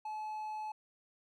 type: tone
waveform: triangle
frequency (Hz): 859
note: A5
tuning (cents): -42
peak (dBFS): -36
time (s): 0.05-0.72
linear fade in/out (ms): 5
effects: none